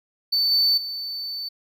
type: tone with level steps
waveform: triangle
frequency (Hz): 4523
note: C#8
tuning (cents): +34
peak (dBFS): -17 / -15 / -27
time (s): 0.32-1.49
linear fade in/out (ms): 10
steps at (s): 0.51 / 0.77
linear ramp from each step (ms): 10
effects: none